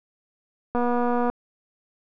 click train, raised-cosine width 1 ms, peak -12 dBFS, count 134, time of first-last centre 0.75-1.3 s, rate 242 Hz, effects none

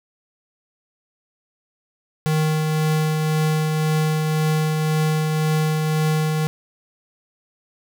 square tone with tremolo, 155.56 Hz, D#3, in tune, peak -17 dBFS, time 2.26-6.47 s, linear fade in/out 0 ms, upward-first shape triangle, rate 1.9 Hz, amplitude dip 30%, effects none

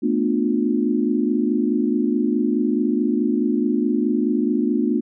sine chord, B half-diminished seventh, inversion third, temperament just, 222.2 / 246.9 / 296.3 / 355.6 Hz, A3 / B3 / D4 / F4, +17 / 0 / +15 / +31 cents, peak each -22 / -22 / -22 / -25 dBFS, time 0.02-5.01 s, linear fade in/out 20 ms, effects none

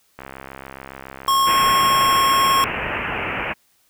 click train, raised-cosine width 0.5 ms, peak -19 dBFS, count 133, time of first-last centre 0.19-2.157 s, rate 67.1 Hz
square tone, 1085 Hz, C#6, 37 cents flat, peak -15 dBFS, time 1.28-2.64 s, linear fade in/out 0 ms
white low-pass noise, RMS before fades -25 dBFS, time 1.46-3.54 s, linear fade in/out 20 ms, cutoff 2800 Hz, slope 96 dB/octave
effects white hiss -61 dBFS RMS until 3.89 s

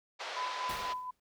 pink band-pass noise, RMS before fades -41 dBFS, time 0.19-0.94 s, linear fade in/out 20 ms, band 550 to 5100 Hz, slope 24 dB/octave
sine tone with tremolo, 1004 Hz, B5, 28 cents sharp, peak -33 dBFS, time 0.36-1.11 s, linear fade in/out 10 ms, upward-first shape sine, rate 4.1 Hz, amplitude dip 55%
pink noise with exponential decay, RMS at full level -41 dBFS, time 0.69-1.2 s, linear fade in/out 5 ms, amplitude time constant 110 ms
effects none

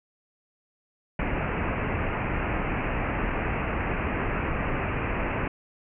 pink low-pass noise, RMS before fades -28 dBFS, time 1.19-5.48 s, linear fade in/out 2 ms, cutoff 2700 Hz, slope 96 dB/octave, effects none

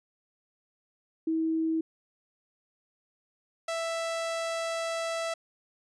sine / sawtooth tone pair in turn, 322.2 / 661 Hz, E4 / E5, -39 / +5 cents, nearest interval octave, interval 1244 cents, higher second, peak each -25 / -26 dBFS, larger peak first, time 1.27-1.81 / 3.68-5.34 s, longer second, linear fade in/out 5 ms, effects resampled to 22050 Hz

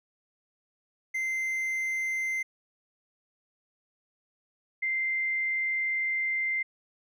triangle / sine tone pair in turn, 2079 / 2087 Hz, C7 / C7, -12 / -5 cents, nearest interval unison, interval 7 cents, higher second, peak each -26 dBFS, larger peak neither, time 1.14-2.43 / 4.82-6.63 s, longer second, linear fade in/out 10 ms, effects none

